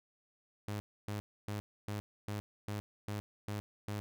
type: tone bursts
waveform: sawtooth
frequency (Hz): 103.83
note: G#2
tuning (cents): 0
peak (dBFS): -33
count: 9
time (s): 0.68-4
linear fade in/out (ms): 0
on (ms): 120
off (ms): 280
effects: none